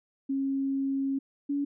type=tone pair in turn; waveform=sine; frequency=272.1 / 283.8 Hz; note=C#4 / C#4; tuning=-32 / +41 cents; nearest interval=minor second; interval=73 cents; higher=second; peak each=-26 dBFS; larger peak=neither; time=0.29-1.19 / 1.49-1.65 s; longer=first; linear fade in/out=10 ms; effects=none